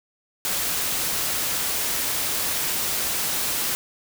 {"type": "noise", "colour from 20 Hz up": "white", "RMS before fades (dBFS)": -25, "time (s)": [0.45, 3.75], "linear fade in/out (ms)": 0, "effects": []}